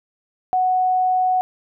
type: tone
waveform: sine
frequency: 740 Hz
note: F#5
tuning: in tune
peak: -15 dBFS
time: 0.53-1.41 s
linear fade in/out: 0 ms
effects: none